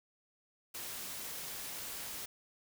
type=noise; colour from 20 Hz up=white; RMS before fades=-43 dBFS; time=0.74-2.26 s; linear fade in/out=10 ms; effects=none